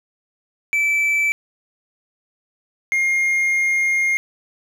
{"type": "tone pair in turn", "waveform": "triangle", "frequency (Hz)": [2318, 2129], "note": ["D7", "C7"], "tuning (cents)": [-23, 30], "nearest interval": "minor second", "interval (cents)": 147, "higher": "first", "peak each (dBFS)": -14, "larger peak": "neither", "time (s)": [[0.73, 1.32], [2.92, 4.17]], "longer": "second", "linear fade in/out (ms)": 0, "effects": []}